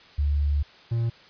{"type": "tone pair in turn", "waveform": ["sine", "triangle"], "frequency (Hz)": [72.4, 116.16], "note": ["D2", "A#2"], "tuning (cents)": [-24, -6], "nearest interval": "minor sixth", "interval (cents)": 818, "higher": "second", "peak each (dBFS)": -20, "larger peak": "neither", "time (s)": [[0.18, 0.63], [0.91, 1.1]], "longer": "first", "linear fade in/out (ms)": 10, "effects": ["white hiss -51 dBFS RMS until 1.29 s", "resampled to 11025 Hz"]}